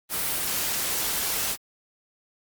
white noise, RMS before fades -27 dBFS, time 0.09-1.57 s, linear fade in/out 50 ms, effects Opus 32 kbps

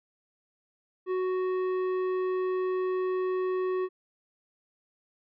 sine tone with tanh clipping, 370.5 Hz, F#4, 2 cents sharp, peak -28 dBFS, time 1.06-3.89 s, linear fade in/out 50 ms, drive 11 dB, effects none

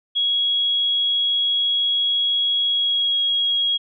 sine tone with pitch glide, 3322 to 3297 Hz, G#7 to G#7, 0 to -13 cents, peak -17 dBFS, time 0.15-3.78 s, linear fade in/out 20 ms, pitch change -13 cents, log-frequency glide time 2.63-3.28 s, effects none

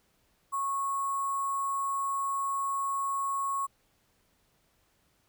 sine tone with sample-and-hold, 1100 Hz, C#6, 14 cents flat, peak -28 dBFS, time 0.52-3.67 s, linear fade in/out 20 ms, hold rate 8820 Hz, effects pink hiss -70 dBFS RMS until 5.28 s

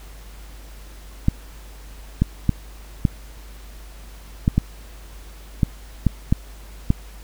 clicks, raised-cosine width 5 ms, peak -3 dBFS, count 10, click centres 1.284 / 2.22 / 2.493 / 3.052 / 4.479 / 4.58 / 5.632 / 6.067 / 6.325 / 6.904 s, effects added 50 Hz sine -38 dBFS peak until 7.23 s + pink hiss -47 dBFS RMS until 7.23 s

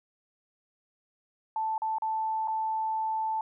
sine tone with dropouts, 880 Hz, A5, in tune, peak -27 dBFS, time 1.56-3.41 s, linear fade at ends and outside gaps 2 ms, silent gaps 1.78-1.819 / 1.984-2.021 / 2.475-2.481 s, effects none

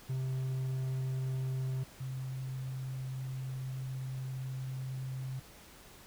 triangle / sine tone pair in turn, 130.81 / 130.81 Hz, C3 / C3, 0 / 0 cents, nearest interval unison, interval 0 cents, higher neither, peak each -30 / -36 dBFS, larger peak first, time 0.09-1.84 / 2-5.4 s, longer second, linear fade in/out 10 ms, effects pink hiss -55 dBFS RMS until 6.06 s

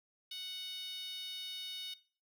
10% pulse tone with high-pass filter, 740 Hz, F#5, in tune, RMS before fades -44 dBFS, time 0.31-1.94 s, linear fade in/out 5 ms, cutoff 3400 Hz, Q 4.5, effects noise-tail reverb RT60 0.4 s tail -18 dB re dry

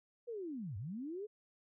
sine linear two-way sweep, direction down then up, 493.4 to 89 to 437.4 Hz, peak -40 dBFS, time 0.27-1.27 s, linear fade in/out 20 ms, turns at 0.77 s, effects none

